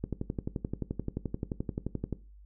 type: click train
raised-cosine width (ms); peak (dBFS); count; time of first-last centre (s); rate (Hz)
3; -19; 25; 0.04-2.127; 11.5
effects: noise-tail reverb RT60 0.3 s tail -17 dB re dry + added 50 Hz sine -50 dBFS peak until 2.45 s